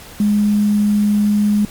sine tone with quantisation, 207.7 Hz, G#3, in tune, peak -11 dBFS, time 0.2-1.65 s, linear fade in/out 2 ms, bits 6, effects pink hiss -37 dBFS RMS until 1.7 s + MP3 96 kbps

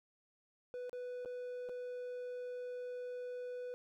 triangle tone with dropouts, 495.2 Hz, B4, 5 cents sharp, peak -39 dBFS, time 0.74-3.74 s, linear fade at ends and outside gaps 0 ms, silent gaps 0.895-0.93 / 1.249-1.258 / 1.689-1.694 s, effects none

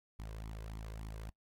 sawtooth tone with flanger, 54.1 Hz, A1, 29 cents flat, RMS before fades -45 dBFS, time 0.19-1.3 s, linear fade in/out 0 ms, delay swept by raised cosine 0.89 to 1.99 ms, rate 3.5 Hz, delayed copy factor +0.65, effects noise-tail reverb RT60 0.1 s tail -23 dB re dry + AAC 48 kbps

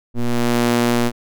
sawtooth ring-modulated tone, 119.6 Hz, A#2, 45 cents sharp, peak -8 dBFS, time 0.14-1.12 s, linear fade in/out 50 ms, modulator 120 Hz, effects none

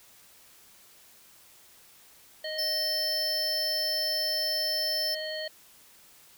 harmonic tone, 622.3 Hz, D#5, in tune, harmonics 1 / 3 / 5 / 7, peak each -35 / -39 / -41 / -38 dBFS, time 2.44-5.48 s, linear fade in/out 5 ms
45% pulse tone, 5300 Hz, E8, 9 cents sharp, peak -28 dBFS, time 2.58-5.15 s, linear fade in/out 10 ms
effects white hiss -56 dBFS RMS until 6.37 s

